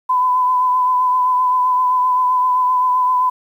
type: tone with vibrato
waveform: sine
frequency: 1006 Hz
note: B5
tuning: 32 cents sharp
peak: -12 dBFS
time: 0.09-3.3 s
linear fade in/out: 10 ms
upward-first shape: triangle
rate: 7.7 Hz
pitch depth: 26 cents each way
effects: 8-bit